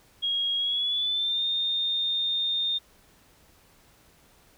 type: tone with pitch glide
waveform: sine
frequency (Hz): 3284 to 3644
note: G#7 to A#7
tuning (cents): -20 to -40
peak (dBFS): -24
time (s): 0.22-2.79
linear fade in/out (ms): 20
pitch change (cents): +180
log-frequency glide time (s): 0.57-1.44
effects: pink hiss -59 dBFS RMS until 4.57 s